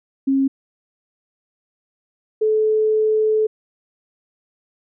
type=tone pair in turn; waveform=sine; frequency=270.6 / 433.2 Hz; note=C#4 / A4; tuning=-42 / -27 cents; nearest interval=minor sixth; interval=815 cents; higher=second; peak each=-14 dBFS; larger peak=neither; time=0.27-0.48 / 2.41-3.47 s; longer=second; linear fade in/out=10 ms; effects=none